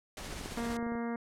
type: noise with tremolo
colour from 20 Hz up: pink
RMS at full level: -41 dBFS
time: 0.17-0.77 s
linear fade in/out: 2 ms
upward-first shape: sine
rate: 15 Hz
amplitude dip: 25%
type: clicks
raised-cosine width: 2 ms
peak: -32 dBFS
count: 12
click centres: 0.326 / 0.412 / 0.459 / 0.521 / 0.576 / 0.641 / 0.7 / 0.79 / 0.827 / 0.866 / 0.921 / 0.953 s
type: harmonic tone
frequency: 234.1 Hz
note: A#3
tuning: 8 cents sharp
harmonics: 1 / 2 / 3 / 4 / 5 / 6 / 7 / 8 / 9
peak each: -34 / -40 / -44 / -46 / -48 / -50 / -51 / -52 / -53 dBFS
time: 0.57-1.16 s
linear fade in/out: 2 ms
effects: low-pass 10000 Hz 12 dB/octave